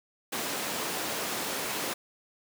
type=high-pass noise; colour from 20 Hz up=pink; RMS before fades=-33 dBFS; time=0.32-1.94 s; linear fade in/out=10 ms; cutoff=280 Hz; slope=12 dB/octave; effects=none